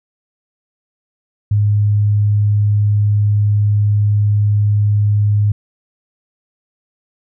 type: tone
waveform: sine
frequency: 103.83 Hz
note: G#2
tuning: in tune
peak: -10 dBFS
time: 1.51-5.52 s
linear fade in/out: 5 ms
effects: none